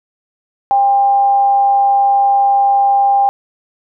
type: tone with amplitude modulation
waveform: sine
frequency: 799 Hz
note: G5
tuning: 33 cents sharp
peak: -7 dBFS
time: 0.71-3.29 s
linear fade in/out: 0 ms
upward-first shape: sine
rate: 251 Hz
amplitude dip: 25%
effects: none